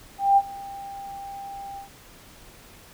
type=tone with ADSR envelope; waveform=sine; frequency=793 Hz; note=G5; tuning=20 cents sharp; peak=-12 dBFS; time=0.18-1.89 s; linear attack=190 ms; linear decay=46 ms; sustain=-22 dB; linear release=110 ms; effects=pink hiss -49 dBFS RMS until 2.93 s